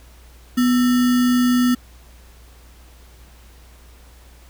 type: tone with sample-and-hold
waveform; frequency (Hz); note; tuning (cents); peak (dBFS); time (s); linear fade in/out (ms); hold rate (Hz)
sine; 246.9; B3; 0; -13; 0.57-1.75; 10; 1575
effects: added 60 Hz sine -44 dBFS peak until 4.49 s + pink hiss -51 dBFS RMS until 4.49 s